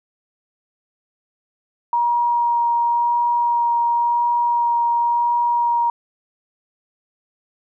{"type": "tone with vibrato", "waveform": "sine", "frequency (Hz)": 948, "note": "A#5", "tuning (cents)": 29, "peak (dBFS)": -15, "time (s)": [1.93, 5.9], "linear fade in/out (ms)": 2, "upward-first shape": "sine", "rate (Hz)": 0.94, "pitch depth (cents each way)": 9, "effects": []}